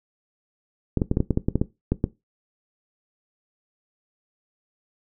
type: clicks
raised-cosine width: 3 ms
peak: -7 dBFS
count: 12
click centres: 0.973 / 1.018 / 1.114 / 1.171 / 1.204 / 1.307 / 1.374 / 1.485 / 1.556 / 1.615 / 1.92 / 2.041 s
effects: noise-tail reverb RT60 0.2 s tail -17 dB re dry